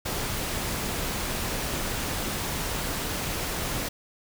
pink noise, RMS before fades -30 dBFS, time 0.05-3.89 s, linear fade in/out 10 ms, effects none

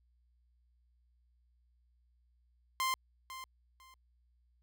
sawtooth tone with echo, 1046.5 Hz, C6, in tune, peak -27 dBFS, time 2.8-2.94 s, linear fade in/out 0 ms, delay 500 ms, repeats 2, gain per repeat -13 dB, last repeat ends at 3.94 s, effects added 60 Hz sine -68 dBFS peak until 4.62 s

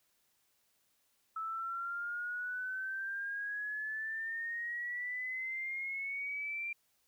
sine exponential sweep, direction up, 1305 to 2376 Hz, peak -36 dBFS, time 1.36-6.73 s, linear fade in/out 5 ms, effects white hiss -75 dBFS RMS until 7.07 s

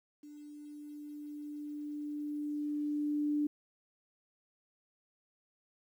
sine tone with level ramp, 295.6 Hz, D4, 11 cents sharp, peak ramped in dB -48 to -28 dBFS, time 0.23-3.47 s, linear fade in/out 5 ms, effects 11-bit

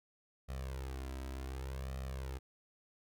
sawtooth tone with flanger, 65.9 Hz, C2, 13 cents sharp, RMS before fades -42 dBFS, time 0.48-2.39 s, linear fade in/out 20 ms, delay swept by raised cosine 1.6 to 3.1 ms, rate 0.67 Hz, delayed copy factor +0.8, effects none

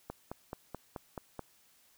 click train, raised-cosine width 1 ms, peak -25 dBFS, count 7, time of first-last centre 0.1-1.393 s, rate 4.64 Hz, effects white hiss -66 dBFS RMS until 1.97 s

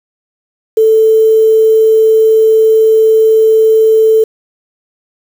sine tone with quantisation, 441 Hz, A4, 4 cents sharp, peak -4 dBFS, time 0.77-4.24 s, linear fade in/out 5 ms, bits 5, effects none

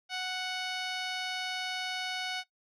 10% pulse tone with low-pass filter, 740 Hz, F#5, in tune, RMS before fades -35 dBFS, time 0.09-2.44 s, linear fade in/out 50 ms, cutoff 6000 Hz, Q 1.2, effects noise-tail reverb RT60 0.1 s tail -18 dB re dry

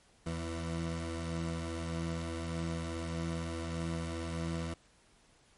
20% pulse tone pair together, 82.41 / 166.45 Hz, E2 / E3, 0 / +17 cents, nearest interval octave, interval 1217 cents, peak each -32 / -34 dBFS, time 0.26-4.74 s, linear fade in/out 5 ms, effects pink hiss -65 dBFS RMS until 5.57 s + MP3 48 kbps

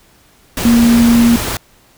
sine tone in noise, 234.7 Hz, A#3, 12 cents sharp, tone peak -6 dBFS, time 0.65-1.36 s, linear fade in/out 2 ms, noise pink, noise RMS -19 dBFS, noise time 0.57-1.57 s, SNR +10 dB, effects pink hiss -49 dBFS RMS until 1.97 s

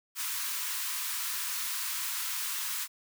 white high-pass noise, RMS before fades -34 dBFS, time 0.15-2.88 s, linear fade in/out 50 ms, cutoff 920 Hz, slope 96 dB/octave, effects none

